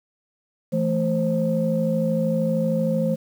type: tone cluster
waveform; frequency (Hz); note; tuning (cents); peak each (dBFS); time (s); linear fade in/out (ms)
sine; 166.9 / 219.9 / 527; E3 / A3 / C5; +22 / -1 / +12; -23; 0.72-3.16; 20
effects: tanh soft clip ceiling -10 dBFS + 8-bit